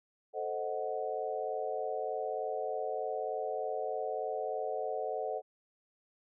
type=chord; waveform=sine; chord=A diminished seventh; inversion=none; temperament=equal; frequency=440 / 523.3 / 622.3 / 740 Hz; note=A4 / C5 / Eb5 / Gb5; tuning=0 / 0 / 0 / 0 cents; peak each=-38 / -39 / -39 / -38 dBFS; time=0.33-5.42 s; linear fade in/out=50 ms; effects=none